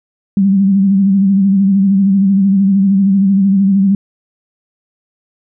sine tone with vibrato, 195.4 Hz, G3, 5 cents flat, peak -7 dBFS, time 0.37-3.95 s, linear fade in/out 2 ms, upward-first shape sine, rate 13 Hz, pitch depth 53 cents each way, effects none

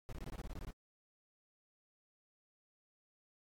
brown noise bursts, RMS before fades -44 dBFS, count 11, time 0.09-0.706 s, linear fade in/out 0 ms, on 36 ms, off 22 ms, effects AAC 64 kbps

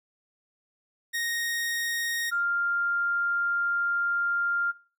sawtooth / sine tone pair in turn, 1864.7 / 1396.9 Hz, A#6 / F6, 0 / 0 cents, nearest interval perfect fourth, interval 500 cents, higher first, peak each -24 dBFS, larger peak neither, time 1.13-2.31 / 2.31-4.72 s, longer second, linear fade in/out 20 ms, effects noise-tail reverb RT60 0.4 s tail -19 dB re dry

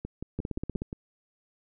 two click trains, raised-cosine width 3 ms, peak -22 / -19 dBFS, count 6 / 8, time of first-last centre 0.05-0.929 / 0.39-0.819 s, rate 5.69 / 16.3 Hz, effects none

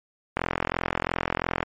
click train, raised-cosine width 0.5 ms, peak -8 dBFS, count 55, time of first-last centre 0.37-1.629 s, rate 42.9 Hz, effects MP3 48 kbps

